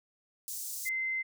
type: high-pass noise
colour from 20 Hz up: pink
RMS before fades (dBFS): -39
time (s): 0.48-0.89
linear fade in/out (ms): 0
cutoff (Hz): 6100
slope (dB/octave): 24
type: tone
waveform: sine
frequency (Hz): 2070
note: C7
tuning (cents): -19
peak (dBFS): -30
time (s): 0.85-1.23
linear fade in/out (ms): 20
effects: none